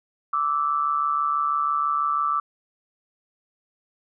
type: tone pair together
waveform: sine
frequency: 1167 / 1313.1 Hz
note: D6 / E6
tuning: -11 / -7 cents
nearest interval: major second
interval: 204 cents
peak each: -22 / -25 dBFS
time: 0.33-2.4 s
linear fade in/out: 5 ms
effects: none